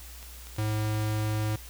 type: clicks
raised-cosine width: 0.2 ms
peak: -29 dBFS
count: 6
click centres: 0.228 / 0.47 / 0.564 / 0.709 / 0.85 / 0.946 s
type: tone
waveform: square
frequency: 107.5 Hz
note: A2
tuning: 40 cents flat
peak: -27 dBFS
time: 0.58-1.56 s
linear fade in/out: 5 ms
effects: added 60 Hz sine -44 dBFS peak until 1.69 s + white hiss -48 dBFS RMS until 1.69 s